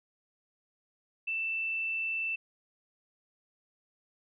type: tone with frequency modulation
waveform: sine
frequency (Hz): 2661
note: E7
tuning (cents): +16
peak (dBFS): -30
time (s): 1.27-2.36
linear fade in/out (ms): 10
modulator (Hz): 44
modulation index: 0.29
effects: none